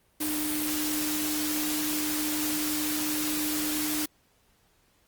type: tone in noise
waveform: sine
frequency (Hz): 303.6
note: D#4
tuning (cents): -42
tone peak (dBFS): -30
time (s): 0.2-4.06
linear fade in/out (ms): 10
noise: white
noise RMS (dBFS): -31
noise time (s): 0.2-4.06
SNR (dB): -2
effects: pink hiss -66 dBFS RMS until 5.07 s + Opus 32 kbps